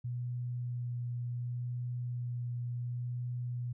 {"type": "tone with vibrato", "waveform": "sine", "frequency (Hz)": 121.9, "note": "B2", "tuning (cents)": -22, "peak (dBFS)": -34, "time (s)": [0.04, 3.73], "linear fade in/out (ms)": 10, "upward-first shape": "sine", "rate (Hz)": 0.69, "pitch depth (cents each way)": 11, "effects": []}